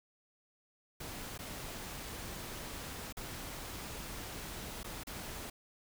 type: noise with dropouts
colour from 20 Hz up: pink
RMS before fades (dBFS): -44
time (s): 1-5.5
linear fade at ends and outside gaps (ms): 5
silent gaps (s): 1.378-1.389 / 3.126-3.169 / 4.832-4.843 / 5.035-5.069
effects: none